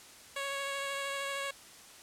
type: tone with vibrato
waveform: 10% pulse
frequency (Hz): 554.4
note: C#5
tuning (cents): 0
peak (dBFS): -26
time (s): 0.36-1.51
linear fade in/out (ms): 5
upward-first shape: triangle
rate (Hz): 13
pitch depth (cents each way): 15
effects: white hiss -53 dBFS RMS until 2.02 s + low-pass 10000 Hz 12 dB/octave